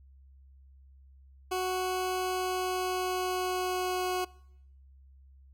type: tone with pitch glide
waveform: 20% pulse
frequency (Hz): 369.5 to 366.1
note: F#4 to F#4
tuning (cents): -2 to -18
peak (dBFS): -24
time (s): 1.51-4.25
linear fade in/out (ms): 10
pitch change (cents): -16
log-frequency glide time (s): 2.16-4.14
effects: noise-tail reverb RT60 0.8 s tail -24 dB re dry + added 67 Hz sine -53 dBFS peak until 5.53 s